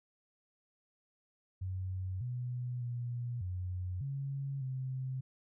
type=tone with pitch steps; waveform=sine; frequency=93.3 / 123.6 / 120.8 / 91.1 / 137.9 / 130.5 Hz; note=F#2 / B2 / B2 / F#2 / C#3 / C3; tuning=+15 / +2 / -38 / -26 / -9 / -4 cents; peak=-35 dBFS; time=1.61-5.21 s; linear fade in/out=10 ms; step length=600 ms; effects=none